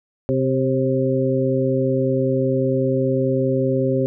harmonic tone with a mistuned harmonic, 130.81 Hz, C3, in tune, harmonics 1 / 2 / 3 / 4, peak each -22 / -22 / -22 / -22 dBFS, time 0.29-4.06 s, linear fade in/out 0 ms, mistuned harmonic 4, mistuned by +31 cents, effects none

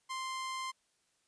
sawtooth tone, 1046.5 Hz, C6, in tune, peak -33 dBFS, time 0.09-0.72 s, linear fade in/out 20 ms, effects white hiss -75 dBFS RMS until 1.27 s + resampled to 22050 Hz

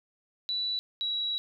sine tone pair in turn, 3951 / 3890 Hz, B7 / B7, 0 / -27 cents, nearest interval unison, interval 27 cents, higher first, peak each -28 dBFS, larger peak neither, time 0.49-0.79 / 1.01-1.38 s, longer second, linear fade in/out 0 ms, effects none

